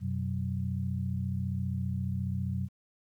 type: tone cluster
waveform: sine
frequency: 91.7 / 126.5 / 187.7 Hz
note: F#2 / B2 / F#3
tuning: -15 / +42 / +25 cents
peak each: -33 / -34 / -35 dBFS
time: 0-2.69 s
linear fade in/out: 50 ms
effects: 11-bit